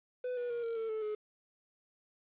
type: tone with pitch steps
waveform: triangle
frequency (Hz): 499.8 / 486.4 / 473.4 / 460.7 / 448.4 / 436.4 / 424.7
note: B4 / B4 / A#4 / A#4 / A4 / A4 / G#4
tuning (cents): +21 / -26 / +27 / -20 / +33 / -14 / +39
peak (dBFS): -32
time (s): 0.24-1.15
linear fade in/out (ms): 5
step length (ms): 130
effects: resampled to 8000 Hz + 10-bit